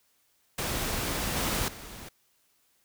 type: noise with level steps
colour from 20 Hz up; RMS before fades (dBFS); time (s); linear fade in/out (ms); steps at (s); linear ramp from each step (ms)
pink; -31 / -29 / -44; 0.58-2.09; 5; 1.36 / 1.68; 2
effects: white hiss -69 dBFS RMS until 2.84 s